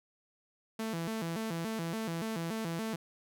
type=tone with vibrato; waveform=sawtooth; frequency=192.3 Hz; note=G3; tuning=33 cents flat; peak=-30 dBFS; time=0.79-2.96 s; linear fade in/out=5 ms; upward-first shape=square; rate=3.5 Hz; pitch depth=250 cents each way; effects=none